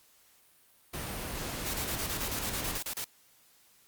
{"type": "noise", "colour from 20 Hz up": "pink", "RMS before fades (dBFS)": -37, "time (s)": [0.93, 2.78], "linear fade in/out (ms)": 10}
{"type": "noise bursts", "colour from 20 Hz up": "white", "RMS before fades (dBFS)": -36, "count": 13, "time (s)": [1.66, 3.043], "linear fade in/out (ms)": 2, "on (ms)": 75, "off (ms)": 34}
{"effects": ["white hiss -63 dBFS RMS until 3.87 s", "Opus 48 kbps"]}